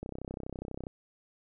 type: click train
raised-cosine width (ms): 2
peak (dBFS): -25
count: 28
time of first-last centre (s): 0.03-0.869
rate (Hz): 32.2
effects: none